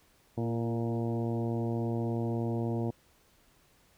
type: harmonic tone with a mistuned harmonic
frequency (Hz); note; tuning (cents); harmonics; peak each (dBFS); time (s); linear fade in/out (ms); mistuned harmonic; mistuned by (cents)
116.54; A#2; 0; 1 / 2 / 3 / 4 / 5 / 6 / 7 / 8; -32 / -34 / -36 / -40 / -44 / -44 / -49 / -50; 0.37-2.91; 10; 3; -22
effects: pink hiss -65 dBFS RMS until 3.97 s